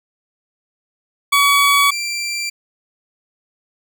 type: tone pair in turn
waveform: 20% pulse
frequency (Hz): 1133 / 2357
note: C#6 / D7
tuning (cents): +37 / +6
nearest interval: octave + minor second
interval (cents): 1269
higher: second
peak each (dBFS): -6 / -16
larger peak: first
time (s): 1.32-1.91 / 1.91-2.5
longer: neither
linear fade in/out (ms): 10
effects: none